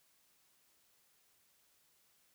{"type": "silence", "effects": ["white hiss -72 dBFS RMS until 2.34 s"]}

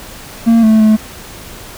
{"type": "tone with pitch steps", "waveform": "triangle", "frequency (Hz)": [229.3, 219.2, 216.5], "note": ["A#3", "A3", "A3"], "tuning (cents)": [-28, -6, -28], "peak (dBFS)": -3, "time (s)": [0.46, 0.97], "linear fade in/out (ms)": 20, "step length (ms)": 170, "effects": ["pink hiss -32 dBFS RMS until 1.77 s"]}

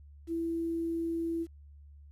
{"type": "tone with quantisation", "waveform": "sine", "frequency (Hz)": 332.1, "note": "E4", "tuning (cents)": 13, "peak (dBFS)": -30, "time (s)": [0.27, 1.47], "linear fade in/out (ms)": 50, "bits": 10, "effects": ["added 72 Hz sine -50 dBFS peak until 2.11 s", "resampled to 32000 Hz"]}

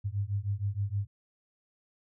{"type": "beating tone pair", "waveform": "sine", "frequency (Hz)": [97.7, 104.1], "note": ["G2", "G#2"], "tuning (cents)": [-5, 5], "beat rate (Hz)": 6.4, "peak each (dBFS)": [-32, -32], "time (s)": [0.04, 1.07], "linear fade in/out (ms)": 20, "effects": []}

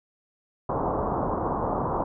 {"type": "low-pass noise", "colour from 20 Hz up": "white", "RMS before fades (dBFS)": -27, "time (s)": [0.69, 2.04], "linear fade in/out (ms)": 5, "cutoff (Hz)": 1100, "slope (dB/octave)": 48, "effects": []}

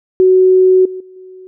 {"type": "tone with level steps", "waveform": "sine", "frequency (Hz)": 372.4, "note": "F#4", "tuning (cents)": 11, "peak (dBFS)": [-5, -22, -35, -32], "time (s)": [0.2, 1.47], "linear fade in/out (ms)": 0, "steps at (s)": [0.85, 1, 1.16], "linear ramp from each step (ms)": 5, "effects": []}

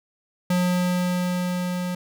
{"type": "tone with level ramp", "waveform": "square", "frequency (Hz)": 179.6, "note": "F3", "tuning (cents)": 49, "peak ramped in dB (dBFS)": [-19, -26], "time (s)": [0.5, 1.95], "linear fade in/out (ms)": 5, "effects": []}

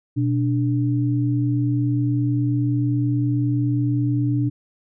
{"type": "tone pair together", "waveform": "sine", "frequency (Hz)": [122.78, 293.3], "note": ["B2", "D4"], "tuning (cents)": [-10, -2], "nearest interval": "octave + minor third", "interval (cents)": 1508, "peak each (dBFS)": [-19, -22], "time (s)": [0.16, 4.5], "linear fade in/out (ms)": 20, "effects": []}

